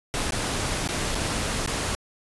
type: noise with dropouts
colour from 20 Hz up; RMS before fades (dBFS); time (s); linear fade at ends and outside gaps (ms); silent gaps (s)
pink; -27; 0.14-1.95; 0; 0.307-0.322 / 0.876-0.889 / 1.147-1.152 / 1.662-1.675
effects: resampled to 24000 Hz